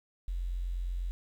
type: tone with quantisation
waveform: sine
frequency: 44.23 Hz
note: F1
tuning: 23 cents sharp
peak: -31 dBFS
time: 0.28-1.11 s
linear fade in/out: 0 ms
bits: 10
effects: none